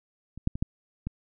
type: clicks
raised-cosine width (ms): 5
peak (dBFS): -28 / -11 / -21 / -13 / -19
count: 5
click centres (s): 0.376 / 0.474 / 0.555 / 0.625 / 1.07
effects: none